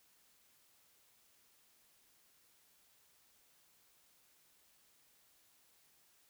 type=silence; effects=white hiss -70 dBFS RMS until 6.29 s